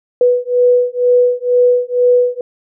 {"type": "beating tone pair", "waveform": "sine", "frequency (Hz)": [491.4, 493.5], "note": ["B4", "B4"], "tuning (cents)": [-9, -1], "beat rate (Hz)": 2.1, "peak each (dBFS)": -12, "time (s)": [0.21, 2.41], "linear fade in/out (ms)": 2, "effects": []}